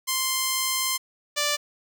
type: tone pair in turn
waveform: 5% pulse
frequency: 1046.5 / 587.3 Hz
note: C6 / D5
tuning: 0 / 0 cents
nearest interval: minor seventh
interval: 1000 cents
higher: first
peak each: -11 dBFS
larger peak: neither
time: 0.07-0.98 / 1.36-1.57 s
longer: first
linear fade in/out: 20 ms
effects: none